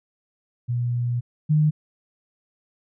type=tone pair in turn; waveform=sine; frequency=121 / 152.45 Hz; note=B2 / D#3; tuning=-35 / -35 cents; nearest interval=major third; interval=400 cents; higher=second; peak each=-21 / -15 dBFS; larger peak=second; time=0.68-1.21 / 1.49-1.71 s; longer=first; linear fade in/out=20 ms; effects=none